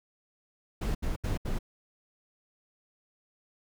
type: noise bursts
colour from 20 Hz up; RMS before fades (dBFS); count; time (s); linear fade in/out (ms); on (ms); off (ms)
brown; -30; 4; 0.81-1.589; 10; 140; 73
effects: none